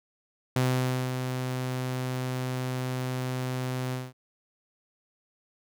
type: tone with ADSR envelope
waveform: sawtooth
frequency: 127.9 Hz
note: C3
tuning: 39 cents flat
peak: -18 dBFS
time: 0.56-4.13 s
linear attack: 4 ms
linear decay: 540 ms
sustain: -7 dB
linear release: 200 ms
effects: none